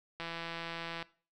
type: click train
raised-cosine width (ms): 0.3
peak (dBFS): -24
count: 139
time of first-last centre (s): 0.2-1.026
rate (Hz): 167
effects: noise-tail reverb RT60 0.4 s tail -20 dB re dry